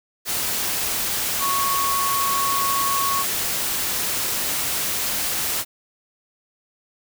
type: tone in noise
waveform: sine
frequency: 1107 Hz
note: C#6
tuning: 3 cents flat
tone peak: -21 dBFS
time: 1.39-3.25 s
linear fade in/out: 50 ms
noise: white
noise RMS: -24 dBFS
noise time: 0.25-5.65 s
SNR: 0 dB
effects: none